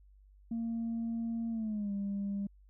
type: tone with pitch glide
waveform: sine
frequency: 229.6 to 199.88 Hz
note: A#3 to G3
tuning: -26 to +34 cents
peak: -31 dBFS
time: 0.51-2.47 s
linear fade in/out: 5 ms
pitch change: -240 cents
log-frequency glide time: 1.5-1.92 s
effects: tanh soft clip ceiling -30 dBFS + added 49 Hz sine -57 dBFS peak until 2.69 s